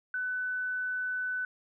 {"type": "tone", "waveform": "sine", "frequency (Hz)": 1500, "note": "F#6", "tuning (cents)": 23, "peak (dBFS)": -30, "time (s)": [0.14, 1.45], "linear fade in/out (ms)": 2, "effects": []}